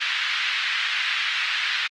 pink band-pass noise, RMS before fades -25 dBFS, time 0-1.88 s, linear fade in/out 20 ms, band 1600 to 3700 Hz, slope 24 dB/octave, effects Opus 32 kbps

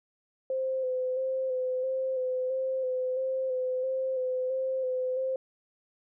sine tone with vibrato, 517 Hz, C5, 21 cents flat, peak -27 dBFS, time 0.5-5.36 s, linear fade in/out 2 ms, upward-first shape square, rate 1.5 Hz, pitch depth 23 cents each way, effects none

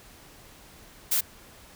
blue noise, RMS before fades -24 dBFS, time 1.11-1.21 s, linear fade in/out 10 ms, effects pink hiss -51 dBFS RMS until 1.75 s

